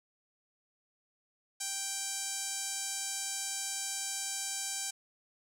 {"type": "tone with band-pass filter", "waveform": "sawtooth", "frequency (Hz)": 784, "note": "G5", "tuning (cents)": 0, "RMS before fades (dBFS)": -37, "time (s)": [1.6, 4.91], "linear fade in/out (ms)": 10, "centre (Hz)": 7600, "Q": 2.4, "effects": []}